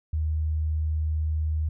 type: tone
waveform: sine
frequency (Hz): 77.78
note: D#2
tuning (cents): 0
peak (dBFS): -23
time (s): 0.13-1.69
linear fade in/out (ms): 5
effects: none